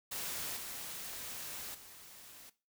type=noise with level steps; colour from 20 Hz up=white; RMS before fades=-40 / -44 / -54 dBFS; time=0.11-2.5 s; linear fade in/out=10 ms; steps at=0.56 / 1.74 s; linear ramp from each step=10 ms; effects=noise-tail reverb RT60 0.3 s tail -17 dB re dry